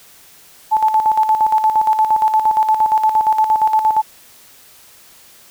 sine tone with tremolo, 870 Hz, A5, 20 cents flat, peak -9 dBFS, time 0.71-4.02 s, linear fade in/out 20 ms, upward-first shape square, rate 8.6 Hz, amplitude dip 60%, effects white hiss -45 dBFS RMS until 5.5 s

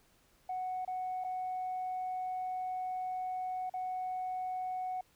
sine tone with dropouts, 740 Hz, F#5, in tune, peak -33 dBFS, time 0.49-5.01 s, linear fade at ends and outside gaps 5 ms, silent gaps 0.85-0.876 / 1.24-1.245 / 3.697-3.738 s, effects tanh soft clip ceiling -31 dBFS + pink hiss -68 dBFS RMS until 5.15 s

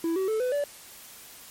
triangle tone with pitch steps, 331.3 / 380.6 / 437.2 / 502.2 / 576.8 Hz, E4 / F#4 / A4 / B4 / D5, +9 / +49 / -11 / +29 / -31 cents, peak -22 dBFS, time 0.04-0.64 s, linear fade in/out 2 ms, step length 120 ms, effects white hiss -47 dBFS RMS until 1.5 s + MP3 64 kbps

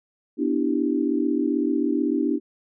sine chord, E minor seventh, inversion second, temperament equal, 246.9 / 293.7 / 329.6 / 392 Hz, B3 / D4 / E4 / G4, 0 / 0 / 0 / 0 cents, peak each -26 / -23 / -26 / -29 dBFS, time 0.37-2.4 s, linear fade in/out 50 ms, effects none

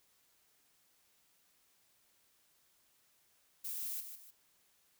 violet noise with echo, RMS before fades -41 dBFS, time 3.64-4.01 s, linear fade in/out 10 ms, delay 150 ms, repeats 2, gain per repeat -8 dB, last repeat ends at 4.31 s, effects white hiss -72 dBFS RMS until 4.99 s

